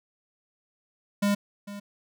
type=tone with echo; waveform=square; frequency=202.9 Hz; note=G#3; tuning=40 cents flat; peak=-22 dBFS; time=1.22-1.35 s; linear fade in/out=10 ms; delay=450 ms; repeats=1; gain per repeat=-15 dB; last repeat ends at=1.8 s; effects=none